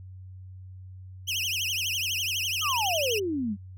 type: tone with vibrato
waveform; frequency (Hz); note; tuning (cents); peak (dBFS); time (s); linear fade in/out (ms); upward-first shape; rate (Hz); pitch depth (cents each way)
30% pulse; 2849; F7; +34; -24; 1.27-3.2; 20; triangle; 12; 260
type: exponential sweep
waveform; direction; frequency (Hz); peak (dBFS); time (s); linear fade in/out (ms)
sine; down; 1310 to 189.2; -26; 2.61-3.57; 50
effects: added 93 Hz sine -41 dBFS peak until 3.77 s